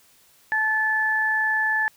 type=tone pair together; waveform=sine; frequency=870.4 / 1739 Hz; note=A5 / A6; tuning=-19 / -21 cents; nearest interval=octave; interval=1198 cents; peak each=-27 / -20 dBFS; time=0.52-1.88 s; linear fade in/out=0 ms; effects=white hiss -57 dBFS RMS until 1.96 s